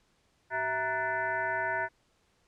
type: tone with frequency modulation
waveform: sine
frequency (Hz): 1209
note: D6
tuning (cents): +50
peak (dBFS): -28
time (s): 0.5-1.89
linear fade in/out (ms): 50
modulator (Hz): 276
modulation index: 2.4
effects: pink hiss -70 dBFS RMS until 2.47 s + low-pass 8000 Hz 12 dB/octave